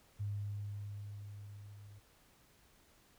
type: tone with level ramp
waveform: sine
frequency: 102.3 Hz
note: G#2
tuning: 26 cents flat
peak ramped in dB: -35 to -52 dBFS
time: 0.19-2 s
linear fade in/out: 20 ms
effects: pink hiss -67 dBFS RMS until 3.18 s